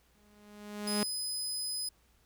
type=tone with exponential growth; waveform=sawtooth; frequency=207.7 Hz; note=G#3; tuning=in tune; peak=-24 dBFS; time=0.15-1.03 s; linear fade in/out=0 ms; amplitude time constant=190 ms
type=tone; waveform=25% pulse; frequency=5020 Hz; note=D#8; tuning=15 cents sharp; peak=-29 dBFS; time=0.87-1.89 s; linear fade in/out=5 ms
effects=added 60 Hz sine -69 dBFS peak until 2.25 s + pink hiss -69 dBFS RMS until 2.25 s